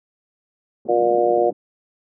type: band-pass noise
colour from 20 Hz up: pink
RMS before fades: -36 dBFS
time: 0.85-1.53 s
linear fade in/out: 5 ms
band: 200 to 430 Hz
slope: 24 dB/octave
type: harmonic tone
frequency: 119 Hz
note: A#2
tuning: 36 cents sharp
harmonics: 3 / 4 / 5 / 6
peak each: -20 / -20 / -20 / -20 dBFS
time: 0.88-1.51 s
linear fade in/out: 20 ms
effects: none